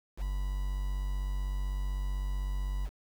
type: tone with quantisation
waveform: triangle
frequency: 47.92 Hz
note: G1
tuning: 39 cents flat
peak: -28 dBFS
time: 0.17-2.9 s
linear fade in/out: 50 ms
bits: 8
effects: none